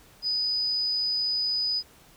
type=tone; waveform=sine; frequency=4978 Hz; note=D#8; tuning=in tune; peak=-24 dBFS; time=0.22-1.83 s; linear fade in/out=50 ms; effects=pink hiss -55 dBFS RMS until 2.16 s

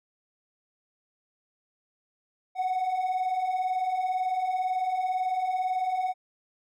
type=beating tone pair; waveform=triangle; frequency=728 / 746 Hz; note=F#5 / F#5; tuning=-28 / +14 cents; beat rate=18 Hz; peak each=-29 / -23 dBFS; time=2.55-6.14 s; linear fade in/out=50 ms; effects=tanh soft clip ceiling -21 dBFS

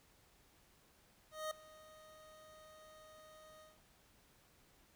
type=tone with ADSR envelope; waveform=25% pulse; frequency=622.3 Hz; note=D#5; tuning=in tune; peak=-34 dBFS; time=1.31-3.79 s; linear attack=200 ms; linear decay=4 ms; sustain=-20 dB; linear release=170 ms; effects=pink hiss -69 dBFS RMS until 4.95 s

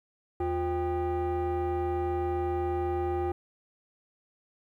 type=tone with frequency modulation; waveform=sine; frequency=354.7 Hz; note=F4; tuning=27 cents sharp; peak=-24 dBFS; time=0.4-3.32 s; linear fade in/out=5 ms; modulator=436 Hz; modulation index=1; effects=tanh soft clip ceiling -26 dBFS + 11-bit

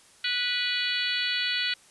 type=harmonic tone with a mistuned harmonic; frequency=491.4 Hz; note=B4; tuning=9 cents flat; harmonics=3 / 4 / 5 / 6 / 7 / 8 / 9; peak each=-33 / -33 / -33 / -33 / -33 / -33 / -33 dBFS; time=0.24-1.74 s; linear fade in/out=5 ms; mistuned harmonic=7; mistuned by=-31 cents; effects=white hiss -56 dBFS RMS until 1.9 s + resampled to 24000 Hz

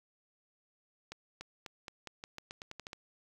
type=accelerating click train; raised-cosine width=0.2 ms; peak=-26 dBFS; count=13; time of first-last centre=1.12-2.931 s; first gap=290 ms; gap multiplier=0.87; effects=9-bit

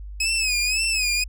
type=tone with vibrato; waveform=20% pulse; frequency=2543 Hz; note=D#7; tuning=37 cents sharp; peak=-15 dBFS; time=0.2-1.24 s; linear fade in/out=5 ms; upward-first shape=sine; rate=1.9 Hz; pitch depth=97 cents each way; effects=added 50 Hz sine -33 dBFS peak until 1.28 s

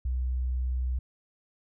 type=tone; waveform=sine; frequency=63 Hz; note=B1; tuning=35 cents sharp; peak=-26 dBFS; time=0.05-0.99 s; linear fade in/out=5 ms; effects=none

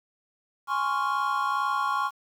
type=chord; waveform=triangle; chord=Db major seventh; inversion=second; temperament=equal; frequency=830.6 / 1046.5 / 1108.7 / 1396.9 Hz; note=Ab5 / C6 / Db6 / F6; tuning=0 / 0 / 0 / 0 cents; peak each=-30 / -29 / -25 / -30 dBFS; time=0.67-2.11 s; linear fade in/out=50 ms; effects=9-bit

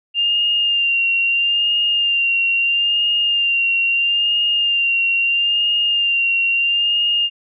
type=tone with vibrato; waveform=sine; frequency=2794 Hz; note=F7; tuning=in tune; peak=-14 dBFS; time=0.14-7.3 s; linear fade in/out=50 ms; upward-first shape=sine; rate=0.76 Hz; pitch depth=30 cents each way; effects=none

